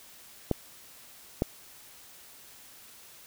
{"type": "clicks", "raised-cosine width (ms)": 2, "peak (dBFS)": -11, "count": 2, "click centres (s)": [0.513, 1.421], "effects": ["white hiss -52 dBFS RMS until 3.26 s"]}